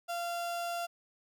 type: tone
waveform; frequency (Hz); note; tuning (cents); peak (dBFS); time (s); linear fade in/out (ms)
35% pulse; 690; F5; -21; -32; 0.08-0.87; 20
effects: none